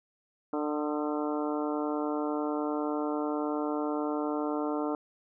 harmonic tone with a mistuned harmonic, 149.4 Hz, D3, 30 cents sharp, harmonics 2 / 3 / 4 / 5 / 6 / 7 / 8 / 9, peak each -31 / -35 / -37 / -39 / -41 / -42 / -43 / -44 dBFS, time 0.53-4.95 s, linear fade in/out 2 ms, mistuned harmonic 8, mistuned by +44 cents, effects none

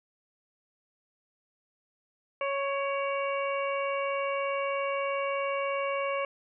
harmonic tone with a mistuned harmonic, 554.4 Hz, C#5, in tune, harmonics 1 / 2 / 3 / 4 / 5, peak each -30 / -33 / -44 / -37 / -40 dBFS, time 2.41-6.25 s, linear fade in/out 2 ms, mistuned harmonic 4, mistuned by +34 cents, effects none

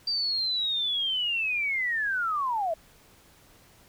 sine linear sweep, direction down, 4699 to 622.3 Hz, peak -25 dBFS, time 0.07-2.74 s, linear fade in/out 5 ms, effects pink hiss -57 dBFS RMS until 3.88 s

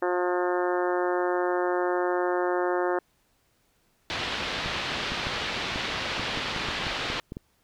harmonic tone, 178.7 Hz, F3, 40 cents sharp, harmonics 2 / 3 / 4 / 5 / 6 / 7 / 8 / 9 / 10, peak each -26 / -30 / -32 / -34 / -36 / -37 / -38 / -39 / -40 dBFS, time 0.02-2.99 s, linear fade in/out 5 ms
white low-pass noise, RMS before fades -31 dBFS, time 4.1-7.2 s, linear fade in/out 0 ms, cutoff 3900 Hz, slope 24 dB/octave
clicks, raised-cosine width 3 ms, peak -22 dBFS, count 12, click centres 4.66 / 5.12 / 5.269 / 5.759 / 6.196 / 6.374 / 6.563 / 6.687 / 6.868 / 7.101 / 7.321 / 7.369 s
effects pink hiss -68 dBFS RMS until 7.63 s

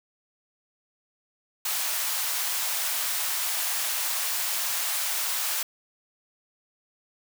white high-pass noise, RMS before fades -28 dBFS, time 1.65-5.63 s, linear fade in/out 5 ms, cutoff 660 Hz, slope 24 dB/octave, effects none

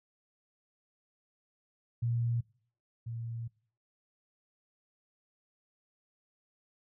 sine tone pair in turn, 117.9 / 115.81 Hz, A#2 / A#2, +20 / -11 cents, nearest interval unison, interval 31 cents, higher first, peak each -28 / -36 dBFS, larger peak first, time 2.02-2.41 / 3.06-3.48 s, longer second, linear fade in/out 10 ms, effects noise-tail reverb RT60 0.5 s tail -23 dB re dry

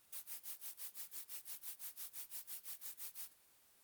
blue noise with tremolo, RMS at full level -45 dBFS, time 0.12-3.33 s, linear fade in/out 10 ms, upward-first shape sine, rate 5.9 Hz, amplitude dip 100%, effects white hiss -69 dBFS RMS until 3.83 s + Opus 24 kbps

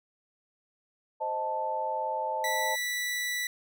sine chord, A diminished, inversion first, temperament equal, 523.3 / 622.3 / 880 Hz, C5 / Eb5 / A5, 0 / 0 / 0 cents, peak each -36 / -35 / -30 dBFS, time 1.2-2.76 s, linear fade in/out 20 ms
sawtooth tone, 1966 Hz, B6, 8 cents flat, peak -26 dBFS, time 2.44-3.47 s, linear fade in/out 2 ms
effects none

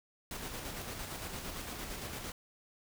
pink noise with tremolo, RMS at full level -41 dBFS, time 0.31-2.32 s, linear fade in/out 2 ms, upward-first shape square, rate 8.8 Hz, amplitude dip 30%, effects none

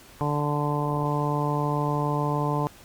harmonic tone, 146.83 Hz, D3, in tune, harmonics 1 / 2 / 3 / 4 / 5 / 6 / 7, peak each -26 / -31 / -32 / -34 / -35 / -31 / -31 dBFS, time 0.21-2.67 s, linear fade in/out 0 ms, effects pink hiss -50 dBFS RMS until 2.84 s + Opus 48 kbps

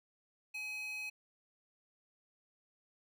square tone with high-pass filter, 843 Hz, G#5, 26 cents sharp, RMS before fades -42 dBFS, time 0.54-1.1 s, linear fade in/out 10 ms, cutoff 2500 Hz, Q 4.3, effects none

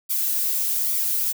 violet noise with flanger, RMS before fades -23 dBFS, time 0.09-1.33 s, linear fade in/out 20 ms, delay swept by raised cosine 0.85 to 3.75 ms, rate 1.2 Hz, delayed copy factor +0.65, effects none

